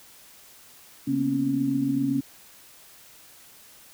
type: tone cluster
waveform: sine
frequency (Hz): 136.8 / 233 / 247.5 / 275.1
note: C#3 / A#3 / B3 / C#4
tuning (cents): -23 / -1 / +4 / -13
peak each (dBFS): -32 / -32 / -31 / -23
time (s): 1.07-2.21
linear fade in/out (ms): 10
effects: white hiss -51 dBFS RMS until 3.93 s